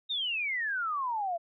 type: exponential sweep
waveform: sine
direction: down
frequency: 3767 to 659.3 Hz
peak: -29 dBFS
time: 0.09-1.38 s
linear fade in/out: 20 ms
effects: none